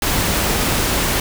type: noise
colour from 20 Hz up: pink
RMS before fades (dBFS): -18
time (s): 0.02-1.2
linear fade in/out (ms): 2
effects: none